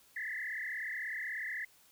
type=tone with frequency modulation; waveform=sine; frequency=1881 Hz; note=A#6; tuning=15 cents sharp; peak=-36 dBFS; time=0.16-1.65 s; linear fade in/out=5 ms; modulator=36.4 Hz; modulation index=4.9; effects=white hiss -64 dBFS RMS until 1.91 s